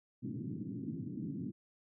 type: band-pass noise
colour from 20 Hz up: white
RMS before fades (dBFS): -41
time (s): 0.22-1.52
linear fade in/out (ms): 20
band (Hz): 110 to 310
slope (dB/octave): 48
effects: none